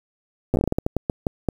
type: slowing click train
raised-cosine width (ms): 2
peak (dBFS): -7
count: 15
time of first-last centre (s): 0.54-1.487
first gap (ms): 8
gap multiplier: 1.29
effects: 7-bit